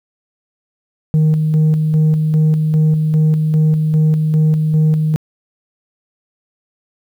sine tone with tremolo, 155.56 Hz, D#3, in tune, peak -6 dBFS, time 1.14-5.16 s, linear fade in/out 0 ms, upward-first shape square, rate 2.5 Hz, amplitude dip 45%, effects tanh soft clip ceiling -8 dBFS + 8-bit

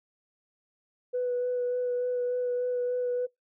sine tone with vibrato, 493.9 Hz, B4, in tune, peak -25 dBFS, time 1.13-3.27 s, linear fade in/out 20 ms, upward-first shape sine, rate 3.4 Hz, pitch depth 13 cents each way, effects noise-tail reverb RT60 0.2 s tail -26 dB re dry + tanh soft clip ceiling -22 dBFS

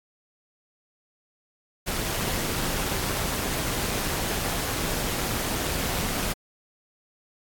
pink noise with amplitude modulation, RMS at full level -26 dBFS, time 1.86-6.34 s, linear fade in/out 20 ms, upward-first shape sine, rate 207 Hz, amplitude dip 50%, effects AAC 64 kbps

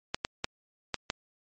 clicks, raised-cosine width 0.2 ms, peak -11 dBFS, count 5, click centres 0.145 / 0.249 / 0.444 / 0.943 / 1.101 s, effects MP3 32 kbps

